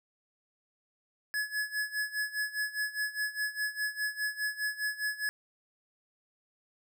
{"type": "tone with tremolo", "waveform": "square", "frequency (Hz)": 1700, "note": "G#6", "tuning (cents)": 40, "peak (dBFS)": -29, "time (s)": [1.34, 5.29], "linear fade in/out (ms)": 0, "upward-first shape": "sine", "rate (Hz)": 4.9, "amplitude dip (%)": 85, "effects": []}